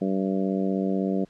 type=harmonic tone; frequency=96.2 Hz; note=G2; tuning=32 cents flat; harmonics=2 / 3 / 4 / 5 / 6 / 7; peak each=-25 / -29 / -31 / -33 / -35 / -36 dBFS; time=0.01-1.25 s; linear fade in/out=10 ms; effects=pink hiss -61 dBFS RMS until 1.29 s + low-pass 6000 Hz 12 dB/octave